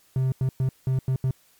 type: tone bursts at uneven times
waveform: triangle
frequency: 130.81 Hz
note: C3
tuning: in tune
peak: -18 dBFS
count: 6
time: 0.16-0.32 / 0.41-0.49 / 0.6-0.69 / 0.87-0.99 / 1.08-1.16 / 1.24-1.31 s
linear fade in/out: 2 ms
effects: white hiss -60 dBFS RMS until 1.59 s + MP3 96 kbps